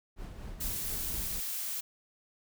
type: noise with tremolo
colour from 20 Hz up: brown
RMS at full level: -40 dBFS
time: 0.16-1.42 s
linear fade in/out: 50 ms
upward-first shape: sine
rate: 4.2 Hz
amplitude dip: 40%
type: noise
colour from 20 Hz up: blue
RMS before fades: -36 dBFS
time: 0.6-1.81 s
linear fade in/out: 10 ms
effects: none